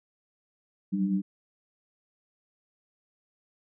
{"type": "tone cluster", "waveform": "sine", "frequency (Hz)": [184.1, 193.1, 299.1], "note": ["F#3", "G3", "D4"], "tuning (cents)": [-8, -26, 32], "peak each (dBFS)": [-34, -25, -33], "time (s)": [0.92, 1.22], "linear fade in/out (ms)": 20, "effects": []}